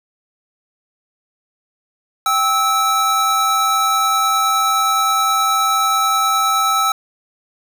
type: tone pair together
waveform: square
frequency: 781.1 / 1305 Hz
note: G5 / E6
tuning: -6 / -18 cents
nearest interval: major sixth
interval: 888 cents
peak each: -22 / -15 dBFS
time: 2.26-6.92 s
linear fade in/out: 2 ms
effects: none